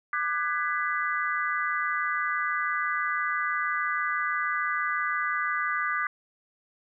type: chord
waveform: sine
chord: G# half-diminished seventh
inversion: second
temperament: just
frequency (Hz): 1196.1 / 1495.1 / 1661.2 / 1993.5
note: D6 / F#6 / G#6 / B6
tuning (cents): +31 / +18 / 0 / +16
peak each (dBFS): -29 / -31 / -33 / -32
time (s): 0.13-6.07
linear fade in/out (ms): 2
effects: none